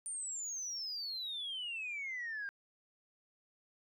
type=exponential sweep; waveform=sine; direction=down; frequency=9140 to 1583 Hz; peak=-37 dBFS; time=0.06-2.49 s; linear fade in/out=0 ms; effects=tanh soft clip ceiling -35 dBFS